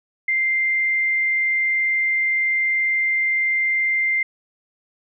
sine tone, 2093 Hz, C7, in tune, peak -17 dBFS, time 0.28-4.23 s, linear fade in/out 5 ms, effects none

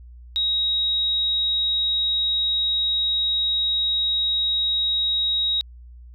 sine tone, 3800 Hz, A#7, 33 cents sharp, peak -19 dBFS, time 0.36-5.61 s, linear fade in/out 0 ms, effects added 60 Hz sine -40 dBFS peak until 6.14 s

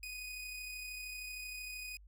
sawtooth tone with amplitude modulation, 2489 Hz, D#7, in tune, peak -38 dBFS, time 0.03-1.97 s, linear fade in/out 2 ms, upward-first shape sine, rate 33 Hz, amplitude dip 30%, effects added 50 Hz sine -55 dBFS peak until 2.07 s

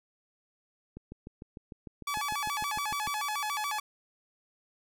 click train, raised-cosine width 3 ms, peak -30 dBFS, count 15, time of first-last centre 0.97-3.075 s, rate 6.65 Hz
sawtooth tone with vibrato, 987.8 Hz, B5, in tune, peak -27 dBFS, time 2.07-3.8 s, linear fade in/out 5 ms, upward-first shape square, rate 7 Hz, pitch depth 260 cents each way
effects none

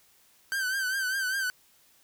45% pulse tone with vibrato, 1546 Hz, G6, 24 cents flat, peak -27 dBFS, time 0.52-1.5 s, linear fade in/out 0 ms, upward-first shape triangle, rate 5 Hz, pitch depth 81 cents each way, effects white hiss -62 dBFS RMS until 2.03 s

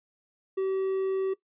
triangle tone, 383 Hz, G4, 40 cents flat, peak -23 dBFS, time 0.57-1.34 s, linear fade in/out 10 ms, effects noise-tail reverb RT60 0.1 s tail -18 dB re dry + resampled to 8000 Hz

